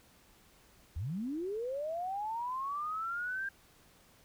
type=linear sweep; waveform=sine; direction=up; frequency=68 to 1606 Hz; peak=-34 dBFS; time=0.96-3.49 s; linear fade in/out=5 ms; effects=pink hiss -63 dBFS RMS until 4.24 s